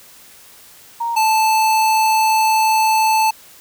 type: tone pair in turn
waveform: sine / square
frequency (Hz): 932.3 / 877.2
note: A#5 / A5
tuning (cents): 0 / -6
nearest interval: minor second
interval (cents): 106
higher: first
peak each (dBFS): -18 / -13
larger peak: second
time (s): 1-1.16 / 1.16-3.31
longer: second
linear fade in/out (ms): 10
effects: white hiss -44 dBFS RMS until 3.6 s